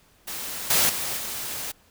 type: noise with level steps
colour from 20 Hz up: white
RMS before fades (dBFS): -33 / -20 / -29 / -32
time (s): 0.27-1.72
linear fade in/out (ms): 10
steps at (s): 0.7 / 0.89 / 1.17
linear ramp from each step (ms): 5
effects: pink hiss -59 dBFS RMS until 1.9 s